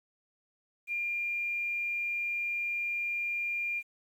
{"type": "tone with quantisation", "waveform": "sine", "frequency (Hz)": 2400, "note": "D7", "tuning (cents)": 37, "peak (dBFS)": -30, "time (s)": [0.87, 3.83], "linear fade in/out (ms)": 50, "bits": 10, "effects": []}